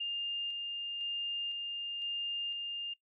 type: tone with tremolo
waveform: sine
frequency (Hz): 2810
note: F7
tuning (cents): +10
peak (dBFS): -33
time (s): 0-2.94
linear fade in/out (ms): 10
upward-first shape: square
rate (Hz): 0.99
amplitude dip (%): 25
effects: noise-tail reverb RT60 0.1 s tail -21 dB re dry